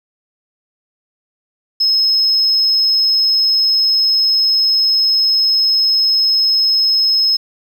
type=tone; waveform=sine; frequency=5170 Hz; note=E8; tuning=34 cents flat; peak=-9 dBFS; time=1.8-7.37 s; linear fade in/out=10 ms; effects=tanh soft clip ceiling -7 dBFS + 7-bit